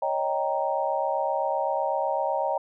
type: chord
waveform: sine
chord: Eb dominant seventh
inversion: third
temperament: equal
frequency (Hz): 554.4 / 622.3 / 784 / 932.3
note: Db5 / Eb5 / G5 / Bb5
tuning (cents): 0 / 0 / 0 / 0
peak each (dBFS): -29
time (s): 0.02-2.58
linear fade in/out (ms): 5
effects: none